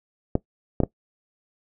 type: clicks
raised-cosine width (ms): 2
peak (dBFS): -6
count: 3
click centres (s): 0.354 / 0.803 / 0.835
effects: noise-tail reverb RT60 0.1 s tail -19 dB re dry